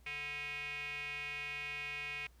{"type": "tone with band-pass filter", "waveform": "square", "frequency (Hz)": 146.5, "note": "D3", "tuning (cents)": -4, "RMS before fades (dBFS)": -42, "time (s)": [0.06, 2.27], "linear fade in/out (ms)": 5, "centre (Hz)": 2400, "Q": 8.5, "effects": ["added 60 Hz sine -60 dBFS peak until 2.4 s", "pink hiss -70 dBFS RMS until 2.4 s"]}